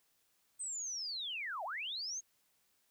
sine linear two-way sweep, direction down then up, 8372 to 610 to 6650 Hz, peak -38 dBFS, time 0.59-2.21 s, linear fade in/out 20 ms, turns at 1.64 s, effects white hiss -75 dBFS RMS until 2.9 s

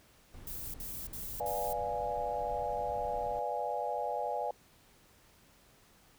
brown noise, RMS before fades -48 dBFS, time 0.34-3.39 s, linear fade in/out 0 ms
violet noise bursts, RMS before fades -42 dBFS, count 4, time 0.47-1.73 s, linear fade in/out 2 ms, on 270 ms, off 60 ms
sine chord, B diminished seventh, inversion none, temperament equal, 493.9 / 587.3 / 698.5 / 830.6 Hz, B4 / D5 / F5 / Ab5, 0 / 0 / 0 / 0 cents, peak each -39 / -38 / -38 / -36 dBFS, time 1.4-4.51 s, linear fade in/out 2 ms
effects pink hiss -63 dBFS RMS until 6.18 s

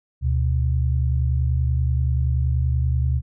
sine tone pair together, 73.34 / 123.8 Hz, D2 / B2, -2 / +5 cents, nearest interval major sixth, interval 907 cents, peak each -19 / -22 dBFS, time 0.21-3.22 s, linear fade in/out 50 ms, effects none

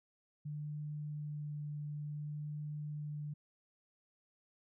sine tone with vibrato, 148.7 Hz, D3, 22 cents sharp, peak -39 dBFS, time 0.45-3.34 s, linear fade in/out 10 ms, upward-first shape sine, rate 0.56 Hz, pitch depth 9 cents each way, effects none

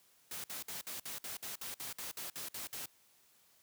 white noise bursts, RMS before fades -43 dBFS, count 14, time 0.31-2.858 s, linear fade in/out 2 ms, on 130 ms, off 56 ms, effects white hiss -68 dBFS RMS until 3.62 s + high-pass 60 Hz 12 dB/octave

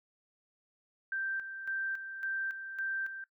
sine tone with tremolo, 1568 Hz, G6, in tune, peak -32 dBFS, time 1.12-3.24 s, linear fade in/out 2 ms, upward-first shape square, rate 1.8 Hz, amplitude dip 60%, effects noise-tail reverb RT60 0.1 s tail -18 dB re dry

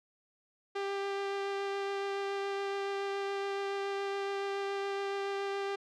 sawtooth tone with vibrato, 396.3 Hz, G4, 19 cents sharp, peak -29 dBFS, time 0.75-5.76 s, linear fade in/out 10 ms, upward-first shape triangle, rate 7.1 Hz, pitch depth 10 cents each way, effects low-pass 4000 Hz 12 dB/octave

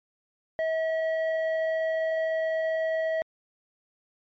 square tone with low-pass filter, 643 Hz, E5, 43 cents flat, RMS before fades -27 dBFS, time 0.59-3.22 s, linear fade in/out 0 ms, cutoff 1500 Hz, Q 2.2, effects MP3 32 kbps

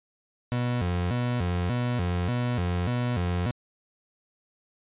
30% pulse tone with vibrato, 104 Hz, G#2, 3 cents sharp, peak -22 dBFS, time 0.52-3.51 s, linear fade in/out 0 ms, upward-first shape square, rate 1.7 Hz, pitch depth 280 cents each way, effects resampled to 8000 Hz

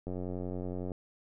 click train, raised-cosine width 2 ms, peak -25 dBFS, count 78, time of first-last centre 0.07-0.918 s, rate 90.8 Hz, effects none

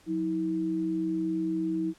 sine tone pair together, 181.4 / 322.1 Hz, F#3 / E4, -34 / -40 cents, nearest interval minor seventh, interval 994 cents, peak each -34 / -27 dBFS, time 0.06-1.94 s, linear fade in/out 50 ms, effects pink hiss -59 dBFS RMS until 1.98 s + low-pass 10000 Hz 12 dB/octave

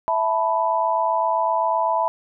sine chord, E suspended fourth, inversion none, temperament equal, 659.3 / 880 / 987.8 Hz, E5 / A5 / B5, 0 / 0 / 0 cents, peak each -23 / -23 / -21 dBFS, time 0.08-2.08 s, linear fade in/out 0 ms, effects none

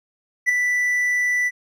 triangle tone with ADSR envelope, 1975.5 Hz, B6, in tune, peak -10 dBFS, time 0.46-1.51 s, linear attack 32 ms, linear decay 6 ms, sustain -6 dB, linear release 40 ms, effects none

